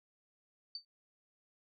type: tone with exponential decay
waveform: sine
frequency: 4577 Hz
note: D8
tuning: 45 cents flat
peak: -36 dBFS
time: 0.75-0.85 s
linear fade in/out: 2 ms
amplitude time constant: 21 ms
effects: none